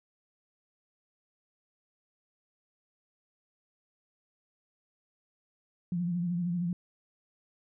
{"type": "tone with vibrato", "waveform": "sine", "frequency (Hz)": 174.61, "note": "F3", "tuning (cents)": 0, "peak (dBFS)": -28, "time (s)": [5.92, 6.73], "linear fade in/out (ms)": 2, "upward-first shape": "sine", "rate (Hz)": 13, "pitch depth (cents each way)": 56, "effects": []}